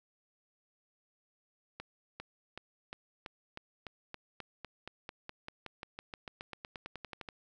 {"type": "accelerating click train", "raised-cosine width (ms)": 0.3, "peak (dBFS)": -26, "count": 29, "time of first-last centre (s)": [1.8, 7.288], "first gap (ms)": 400, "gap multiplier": 0.94, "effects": []}